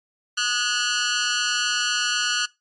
15% pulse tone with amplitude modulation, 1462 Hz, F#6, 21 cents flat, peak -10 dBFS, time 0.37-2.46 s, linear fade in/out 10 ms, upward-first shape sine, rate 228 Hz, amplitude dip 95%, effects noise-tail reverb RT60 0.2 s tail -20 dB re dry + MP3 48 kbps

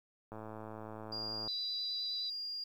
click train, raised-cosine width 1 ms, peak -32 dBFS, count 127, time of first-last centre 0.32-1.476 s, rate 109 Hz
sine tone, 4815 Hz, D8, 42 cents sharp, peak -38 dBFS, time 1.12-2.64 s, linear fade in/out 5 ms
sine tone with vibrato, 3949 Hz, B7, 1 cent flat, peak -38 dBFS, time 1.48-2.3 s, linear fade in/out 5 ms, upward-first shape triangle, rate 9.6 Hz, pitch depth 15 cents each way
effects 11-bit

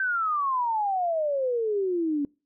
sine exponential sweep, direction down, 1568 to 280 Hz, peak -23 dBFS, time 0-2.25 s, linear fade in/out 2 ms, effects noise-tail reverb RT60 0.3 s tail -24 dB re dry

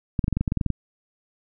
clicks, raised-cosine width 5 ms, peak -10 dBFS, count 12, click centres 0.192 / 0.242 / 0.281 / 0.327 / 0.37 / 0.41 / 0.478 / 0.521 / 0.573 / 0.612 / 0.663 / 0.703 s, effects none

